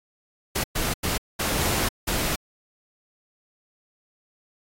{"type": "noise bursts at uneven times", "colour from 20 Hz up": "pink", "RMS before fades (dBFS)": -25, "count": 5, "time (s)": [[0.55, 0.64], [0.75, 0.94], [1.03, 1.18], [1.39, 1.89], [2.07, 2.36]], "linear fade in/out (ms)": 10, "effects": ["AAC 48 kbps"]}